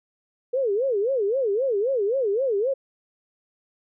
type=tone with vibrato; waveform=sine; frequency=465 Hz; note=A#4; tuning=4 cents flat; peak=-20 dBFS; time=0.53-2.74 s; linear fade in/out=10 ms; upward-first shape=sine; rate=3.8 Hz; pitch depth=290 cents each way; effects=none